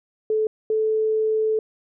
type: tone pair in turn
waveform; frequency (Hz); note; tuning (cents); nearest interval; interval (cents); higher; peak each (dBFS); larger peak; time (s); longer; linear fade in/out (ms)
sine; 434.2 / 436.4; A4 / A4; -23 / -14; unison; 9; second; -18; neither; 0.3-0.47 / 0.7-1.59; second; 2
effects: none